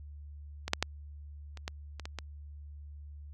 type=clicks; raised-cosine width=0.2 ms; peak=-18 / -8 / -10 / -29 / -18 / -24 / -22 / -20 dBFS; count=8; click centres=0.68 / 0.734 / 0.826 / 1.573 / 1.679 / 1.997 / 2.055 / 2.187 s; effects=added 73 Hz sine -44 dBFS peak until 3.33 s